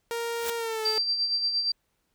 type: tone with pitch glide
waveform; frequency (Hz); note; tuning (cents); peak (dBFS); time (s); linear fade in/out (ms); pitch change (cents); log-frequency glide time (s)
sawtooth; 466.2 to 435; A#4 to A4; 0 to -20; -25; 0.11-0.98; 0; -120; 0.56-0.84
type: noise with exponential growth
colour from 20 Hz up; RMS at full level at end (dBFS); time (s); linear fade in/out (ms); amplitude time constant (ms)
white; -29; 0.31-0.5; 2; 40
type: tone with tremolo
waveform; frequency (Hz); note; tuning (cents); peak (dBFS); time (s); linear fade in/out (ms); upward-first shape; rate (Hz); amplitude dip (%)
sine; 4700; D8; +1; -22; 0.85-1.72; 5; sine; 8.6; 50
effects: pink hiss -74 dBFS RMS until 2.14 s